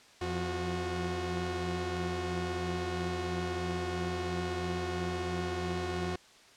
sawtooth tone cluster, 85.6 / 174.2 / 364.3 Hz, F2 / F3 / F#4, -34 / -4 / -27 cents, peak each -33 / -35 / -31 dBFS, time 0.21-6.16 s, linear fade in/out 5 ms, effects white hiss -57 dBFS RMS until 6.56 s + low-pass 6000 Hz 12 dB/octave

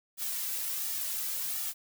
blue noise with flanger, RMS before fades -34 dBFS, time 0.17-1.74 s, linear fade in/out 50 ms, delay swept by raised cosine 1.9 to 2.83 ms, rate 1.4 Hz, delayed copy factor -0.6, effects none

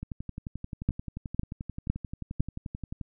two click trains, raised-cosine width 5 ms, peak -12 / -23 dBFS, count 4 / 35, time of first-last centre 0.89-2.405 / 0.03-3.012 s, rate 1.98 / 11.4 Hz, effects none

